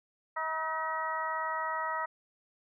harmonic tone with a mistuned harmonic, 318.9 Hz, D#4, 43 cents sharp, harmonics 2 / 3 / 4 / 5 / 6, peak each -40 / -35 / -35 / -46 / -38 dBFS, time 0.36-2.06 s, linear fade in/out 10 ms, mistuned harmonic 5, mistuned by -72 cents, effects none

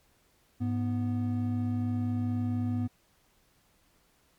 triangle tone pair together, 103.39 / 245.9 Hz, G#2 / B3, -7 / -7 cents, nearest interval octave + minor third, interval 1500 cents, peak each -28 dBFS, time 0.6-2.88 s, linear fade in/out 20 ms, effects pink hiss -67 dBFS RMS until 4.38 s + MP3 96 kbps

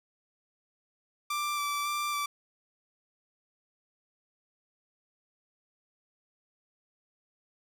sawtooth tone with vibrato, 1171 Hz, D6, 5 cents flat, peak -26 dBFS, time 1.3-2.26 s, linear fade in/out 5 ms, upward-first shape square, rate 1.8 Hz, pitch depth 13 cents each way, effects none

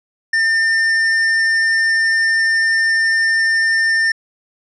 sine tone with hard clipping, 1803 Hz, A6, 42 cents sharp, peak -14 dBFS, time 0.33-4.12 s, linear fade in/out 5 ms, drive 7 dB, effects resampled to 24000 Hz

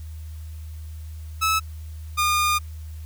sawtooth tone pair in turn, 1300 / 1215.2 Hz, E6 / D#6, -24 / -41 cents, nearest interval minor second, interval 117 cents, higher first, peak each -15 / -15 dBFS, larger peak neither, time 1.41-1.6 / 2.17-2.59 s, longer second, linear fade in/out 20 ms, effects added 78 Hz sine -33 dBFS peak until 3.05 s + white hiss -54 dBFS RMS until 3.05 s

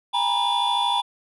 triangle tone cluster, 809 / 925 / 978 / 3461 Hz, G#5 / A#5 / B5 / A7, -46 / -14 / -17 / -29 cents, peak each -23 dBFS, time 0.13-1.02 s, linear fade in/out 20 ms, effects tanh soft clip ceiling -10 dBFS + resampled to 32000 Hz

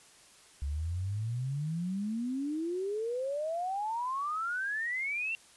sine exponential sweep, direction up, 68.2 to 2749 Hz, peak -31 dBFS, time 0.62-5.35 s, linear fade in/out 0 ms, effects white hiss -58 dBFS RMS until 5.56 s + resampled to 24000 Hz

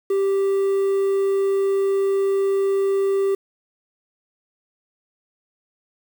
triangle tone, 392 Hz, G4, in tune, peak -15 dBFS, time 0.1-3.35 s, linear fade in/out 5 ms, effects 7-bit

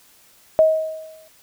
sine tone with exponential decay, 633 Hz, D#5, 30 cents sharp, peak -8 dBFS, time 0.59-1.28 s, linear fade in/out 0 ms, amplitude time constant 150 ms, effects white hiss -53 dBFS RMS until 1.42 s

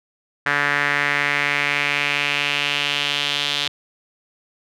sawtooth tone with band-pass filter sweep, 144.2 Hz, D3, 31 cents flat, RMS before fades -21 dBFS, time 0.46-3.68 s, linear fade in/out 5 ms, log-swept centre 1700 to 3500 Hz, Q 3.3, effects none

